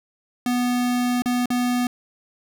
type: tone with dropouts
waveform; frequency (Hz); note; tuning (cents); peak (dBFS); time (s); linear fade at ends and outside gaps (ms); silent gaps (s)
square; 246; B3; -7; -20; 0.46-1.87; 2; 1.221-1.258 / 1.458-1.503
effects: none